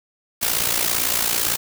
white noise with amplitude modulation, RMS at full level -18 dBFS, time 0.41-1.57 s, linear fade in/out 20 ms, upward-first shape sine, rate 57.9 Hz, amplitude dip 70%, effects none

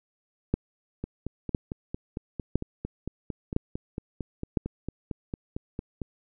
two click trains, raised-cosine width 3 ms, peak -19 / -10 dBFS, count 23 / 5, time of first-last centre 1.04-6.017 / 0.54-4.572 s, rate 4.42 / 0.992 Hz, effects none

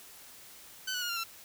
15% pulse tone with pitch steps, 1518 / 1473.9 / 1431.1 / 1389.6 / 1349.3 Hz, F#6 / F#6 / F6 / F6 / E6, +44 / -7 / +42 / -9 / +40 cents, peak -26 dBFS, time 0.87-1.24 s, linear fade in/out 10 ms, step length 74 ms, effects white hiss -52 dBFS RMS until 1.44 s

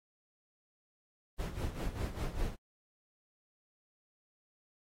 brown noise with tremolo, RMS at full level -34 dBFS, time 1.38-2.56 s, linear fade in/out 20 ms, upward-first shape sine, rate 5 Hz, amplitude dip 70%, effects AAC 48 kbps

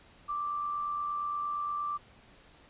sine tone with amplitude modulation, 1174.7 Hz, D6, in tune, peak -29 dBFS, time 0.28-1.98 s, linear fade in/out 20 ms, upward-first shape sine, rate 88.6 Hz, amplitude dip 40%, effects pink hiss -58 dBFS RMS until 2.69 s + resampled to 8000 Hz

